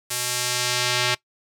square tone with band-pass filter sweep, 123.47 Hz, B2, in tune, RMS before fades -24 dBFS, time 0.1-1.15 s, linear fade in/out 10 ms, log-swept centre 9800 to 3500 Hz, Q 0.85, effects noise-tail reverb RT60 0.1 s tail -20 dB re dry

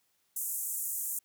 white band-pass noise, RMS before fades -35 dBFS, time 0.36-1.19 s, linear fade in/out 5 ms, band 7000 to 16000 Hz, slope 48 dB/octave, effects white hiss -74 dBFS RMS until 1.24 s + high-pass 60 Hz 12 dB/octave

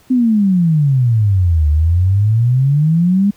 sine exponential two-way sweep, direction down then up, 261.6 to 73.42 to 206.9 Hz, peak -9 dBFS, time 0.1-3.31 s, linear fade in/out 10 ms, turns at 1.69 s, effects pink hiss -50 dBFS RMS until 3.36 s

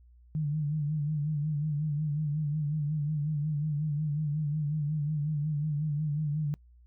sine tone with vibrato, 150 Hz, D3, 37 cents sharp, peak -27 dBFS, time 0.35-6.54 s, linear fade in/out 0 ms, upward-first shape sine, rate 5.5 Hz, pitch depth 69 cents each way, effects noise-tail reverb RT60 0.1 s tail -25 dB re dry + added 60 Hz sine -54 dBFS peak until 6.86 s

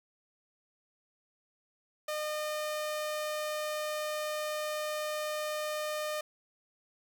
sawtooth tone, 608 Hz, D#5, 40 cents flat, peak -29 dBFS, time 2.08-6.21 s, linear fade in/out 5 ms, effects 10-bit

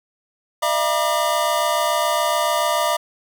square tone cluster, 608 / 675 / 959 / 1198 Hz, D#5 / E5 / A#5 / D6, -40 / +41 / +49 / +34 cents, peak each -24 dBFS, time 0.62-2.97 s, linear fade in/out 10 ms, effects none

